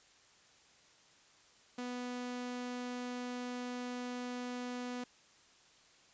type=tone; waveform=sawtooth; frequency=246.9 Hz; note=B3; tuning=in tune; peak=-35 dBFS; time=1.78-5.04 s; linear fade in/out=5 ms; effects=white hiss -64 dBFS RMS until 6.13 s + resampled to 16000 Hz